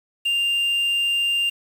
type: tone with quantisation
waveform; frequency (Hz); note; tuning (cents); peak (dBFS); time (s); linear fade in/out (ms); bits
triangle; 2794; F7; 0; -17; 0.25-1.5; 10; 7
effects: none